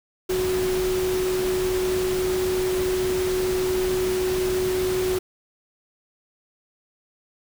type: tone in noise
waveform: sine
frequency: 370 Hz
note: F#4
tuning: in tune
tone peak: -21 dBFS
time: 0.29-5.19 s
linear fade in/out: 10 ms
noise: pink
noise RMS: -31 dBFS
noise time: 0.29-5.19 s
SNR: +7 dB
effects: none